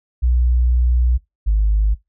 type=tone pair in turn; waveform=sine; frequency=61 / 52.13 Hz; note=B1 / G#1; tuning=-21 / +7 cents; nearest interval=minor third; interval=272 cents; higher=first; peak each=-11 dBFS; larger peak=neither; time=0.22-1.18 / 1.46-1.95 s; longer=first; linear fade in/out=20 ms; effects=noise-tail reverb RT60 0.2 s tail -23 dB re dry + tanh soft clip ceiling -8 dBFS